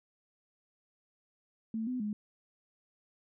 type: tone with pitch steps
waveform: sine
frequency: 222.7 / 252.3 / 209.7 Hz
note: A3 / B3 / G#3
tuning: +21 / +37 / +17 cents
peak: -32 dBFS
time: 1.74-2.13 s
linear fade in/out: 2 ms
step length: 130 ms
effects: none

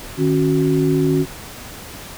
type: tone cluster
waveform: sine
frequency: 153.5 / 274.7 / 368.5 Hz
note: D#3 / C#4 / F#4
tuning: -23 / -16 / -7 cents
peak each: -18 dBFS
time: 0.17-1.26 s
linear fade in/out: 50 ms
effects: pink hiss -35 dBFS RMS until 2.17 s

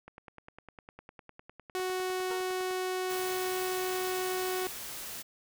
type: click train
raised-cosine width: 0.5 ms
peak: -32 dBFS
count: 27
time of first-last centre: 0.08-2.709 s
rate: 9.89 Hz
type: tone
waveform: sawtooth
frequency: 370 Hz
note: F#4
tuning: in tune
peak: -27 dBFS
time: 1.75-4.67 s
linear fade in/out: 0 ms
type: tone with exponential decay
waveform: 20% pulse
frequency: 463.7 Hz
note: A#4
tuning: 9 cents flat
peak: -32 dBFS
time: 2.31-2.55 s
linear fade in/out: 0 ms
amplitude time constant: 52 ms
type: noise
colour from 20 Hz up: white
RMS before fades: -41 dBFS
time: 3.09-5.23 s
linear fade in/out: 20 ms
effects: none

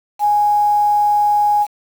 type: tone with quantisation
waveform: sine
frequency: 830 Hz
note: G#5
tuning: 1 cent flat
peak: -11 dBFS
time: 0.19-1.67 s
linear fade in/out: 50 ms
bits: 6
effects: none

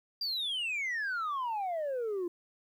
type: exponential sweep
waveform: sine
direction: down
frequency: 4807 to 338.9 Hz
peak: -29 dBFS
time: 0.21-2.28 s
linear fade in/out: 5 ms
effects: tanh soft clip ceiling -30 dBFS + 11-bit

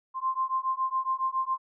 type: beating tone pair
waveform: sine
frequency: 1046.5 / 1053.7 Hz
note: C6 / C6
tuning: 0 / +12 cents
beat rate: 7.2 Hz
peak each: -29 / -29 dBFS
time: 0.14-1.58 s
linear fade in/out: 50 ms
effects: none

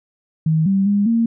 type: tone with pitch steps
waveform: sine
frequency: 158.5 / 194.6 / 203 / 229.9 Hz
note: D#3 / G3 / G#3 / A#3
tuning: +32 / -12 / -39 / -24 cents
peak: -13 dBFS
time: 0.46-1.26 s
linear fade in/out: 5 ms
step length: 200 ms
effects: none

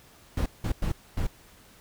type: noise bursts at uneven times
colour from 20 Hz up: brown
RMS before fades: -26 dBFS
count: 4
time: 0.37-0.46 / 0.64-0.72 / 0.82-0.92 / 1.17-1.27 s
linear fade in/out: 5 ms
effects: pink hiss -55 dBFS RMS until 1.8 s

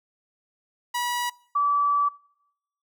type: tone pair in turn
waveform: sawtooth / sine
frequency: 970 / 1153.5 Hz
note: B5 / D6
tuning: -31 / -31 cents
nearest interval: minor third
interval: 300 cents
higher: second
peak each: -21 / -19 dBFS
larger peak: second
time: 0.94-1.3 / 1.55-2.09 s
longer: second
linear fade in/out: 10 ms
effects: noise-tail reverb RT60 0.8 s tail -25 dB re dry

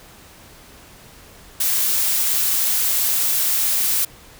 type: noise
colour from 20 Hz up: blue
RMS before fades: -19 dBFS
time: 1.6-4.05 s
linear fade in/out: 5 ms
effects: pink hiss -45 dBFS RMS until 4.39 s

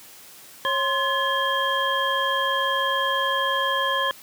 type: tone cluster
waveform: sine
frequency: 548 / 1046 / 1708 / 3213 Hz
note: C#5 / C6 / G#6 / G7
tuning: -20 / -1 / +48 / +42 cents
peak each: -28 / -24 / -26 / -27 dBFS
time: 0.65-4.11 s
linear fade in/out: 0 ms
effects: white hiss -46 dBFS RMS until 4.22 s + high-pass 80 Hz 12 dB/octave

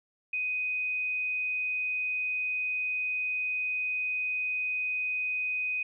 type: tone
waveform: sine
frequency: 2500 Hz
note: D#7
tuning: 8 cents sharp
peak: -28 dBFS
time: 0.33-5.83 s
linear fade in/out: 5 ms
effects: none

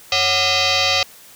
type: tone with frequency modulation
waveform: sine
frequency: 740 Hz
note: F#5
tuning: in tune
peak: -14 dBFS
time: 0.12-1.03 s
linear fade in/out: 2 ms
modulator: 646 Hz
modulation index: 7.3
effects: white hiss -44 dBFS RMS until 1.35 s

